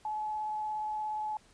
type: tone with vibrato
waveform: sine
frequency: 855 Hz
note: A5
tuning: 50 cents flat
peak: -32 dBFS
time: 0.05-1.37 s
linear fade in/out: 2 ms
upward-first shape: triangle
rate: 17 Hz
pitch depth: 11 cents each way
effects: pink hiss -62 dBFS RMS until 1.53 s + resampled to 22050 Hz